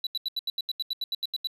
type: tone bursts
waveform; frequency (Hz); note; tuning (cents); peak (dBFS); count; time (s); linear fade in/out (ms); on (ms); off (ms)
triangle; 3951; B7; 0; -25; 14; 0.04-1.472; 2; 28; 80
effects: resampled to 32000 Hz

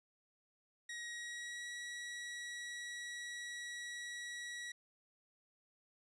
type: tone with pitch glide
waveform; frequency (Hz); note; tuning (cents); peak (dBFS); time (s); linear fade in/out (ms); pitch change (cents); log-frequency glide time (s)
sawtooth; 1895 to 1924.8; A#6 to B6; +28 to -45; -40; 0.89-4.72; 5; +27; 1.1-1.7
effects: resampled to 22050 Hz

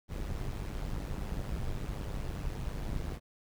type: noise with amplitude modulation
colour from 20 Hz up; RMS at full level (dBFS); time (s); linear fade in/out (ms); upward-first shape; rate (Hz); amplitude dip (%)
brown; -33; 0.08-3.2; 50; sine; 100; 75
effects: none

